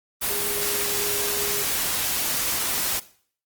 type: tone in noise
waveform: sine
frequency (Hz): 410.3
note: G#4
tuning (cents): -21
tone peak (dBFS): -33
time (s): 0.29-1.64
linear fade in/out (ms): 20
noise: white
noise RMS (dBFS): -25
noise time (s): 0.21-3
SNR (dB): -11
effects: noise-tail reverb RT60 0.5 s tail -17 dB re dry + Opus 24 kbps